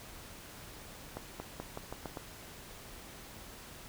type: accelerating click train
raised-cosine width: 1 ms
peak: -25 dBFS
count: 7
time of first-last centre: 1.17-2.172 s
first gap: 230 ms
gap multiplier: 0.87
effects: pink hiss -50 dBFS RMS until 3.88 s